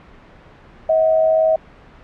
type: tone pair together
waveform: sine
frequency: 638.1 / 740 Hz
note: D#5 / F#5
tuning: +44 / 0 cents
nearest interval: minor third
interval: 256 cents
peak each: -12 / -23 dBFS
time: 0.89-1.56 s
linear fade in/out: 5 ms
effects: pink hiss -44 dBFS RMS until 2.03 s + low-pass 2000 Hz 12 dB/octave